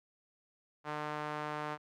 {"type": "tone with band-pass filter", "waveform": "sawtooth", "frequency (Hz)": 150.5, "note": "D3", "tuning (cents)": 43, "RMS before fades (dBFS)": -39, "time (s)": [0.84, 1.78], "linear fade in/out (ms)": 50, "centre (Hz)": 1100, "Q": 1.2, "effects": []}